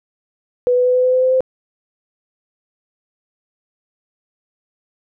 sine tone with pitch steps, 493.9 / 497.3 / 500.8 / 504.3 / 507.8 / 511.3 / 514.9 / 518.5 Hz, B4 / B4 / B4 / B4 / B4 / C5 / C5 / C5, 0 / +12 / +24 / +36 / +48 / -40 / -28 / -16 cents, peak -11 dBFS, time 0.67-1.406 s, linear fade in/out 0 ms, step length 92 ms, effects none

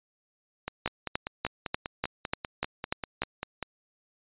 two click trains, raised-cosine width 0.3 ms, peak -16 / -11 dBFS, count 16 / 9, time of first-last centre 0.68-3.627 / 0.86-3.22 s, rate 5.09 / 3.39 Hz, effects resampled to 8000 Hz

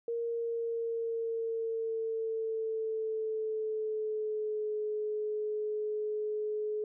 sine tone with pitch glide, 466.2 to 425 Hz, A#4 to G#4, 0 to +40 cents, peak -31 dBFS, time 0.08-6.84 s, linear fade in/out 2 ms, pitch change -160 cents, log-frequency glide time 0.23-4.76 s, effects none

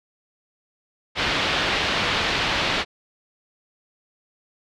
white low-pass noise, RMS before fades -23 dBFS, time 1.15-2.85 s, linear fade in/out 50 ms, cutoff 3800 Hz, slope 24 dB/octave, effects none

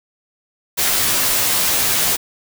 white noise with comb filter, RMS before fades -17 dBFS, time 0.77-2.17 s, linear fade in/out 20 ms, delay 14 ms, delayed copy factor -1, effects none

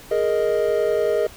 triangle chord, Ab suspended second, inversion none, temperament equal, 415.3 / 466.2 / 622.3 Hz, Ab4 / Bb4 / Eb5, 0 / 0 / 0 cents, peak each -20 dBFS, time 0.11-1.27 s, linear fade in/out 5 ms, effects pink hiss -43 dBFS RMS until 1.36 s

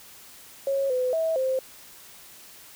sine tone with pitch steps, 548 / 506 / 648 / 523 Hz, C#5 / B4 / E5 / C5, -20 / +42 / -30 / -1 cents, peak -22 dBFS, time 0.67-1.59 s, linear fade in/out 2 ms, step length 230 ms, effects white hiss -48 dBFS RMS until 2.75 s

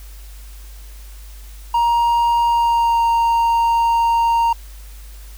triangle tone with pitch glide, 940 to 928.1 Hz, A#5 to A#5, +14 to -8 cents, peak -11 dBFS, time 1.74-4.53 s, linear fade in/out 5 ms, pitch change -22 cents, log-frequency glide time 2.45-3.04 s, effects added 50 Hz sine -34 dBFS peak until 5.37 s + white hiss -46 dBFS RMS until 5.37 s

